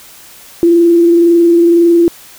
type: tone with frequency modulation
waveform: sine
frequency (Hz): 340.4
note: F4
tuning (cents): -44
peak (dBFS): -4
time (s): 0.63-2.08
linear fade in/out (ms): 0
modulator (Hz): 21.9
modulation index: 0.22
effects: white hiss -37 dBFS RMS until 2.38 s